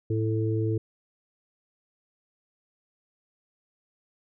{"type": "harmonic tone", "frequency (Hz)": 110, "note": "A2", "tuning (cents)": 0, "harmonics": [1, 3, 4], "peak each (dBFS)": [-25, -30, -31], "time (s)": [0.1, 0.78], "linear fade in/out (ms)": 5, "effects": []}